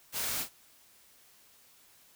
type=noise with echo; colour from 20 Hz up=white; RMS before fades=-34 dBFS; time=0.12-0.46 s; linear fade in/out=50 ms; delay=37 ms; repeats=1; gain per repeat=-9 dB; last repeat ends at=0.497 s; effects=white hiss -61 dBFS RMS until 2.15 s